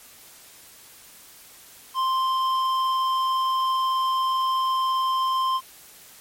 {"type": "tone with hard clipping", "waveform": "sine", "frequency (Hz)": 1046.5, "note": "C6", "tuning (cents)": 0, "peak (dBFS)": -22, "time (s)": [1.94, 5.61], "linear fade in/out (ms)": 50, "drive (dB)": 8, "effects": ["white hiss -48 dBFS RMS until 6.2 s", "MP3 64 kbps"]}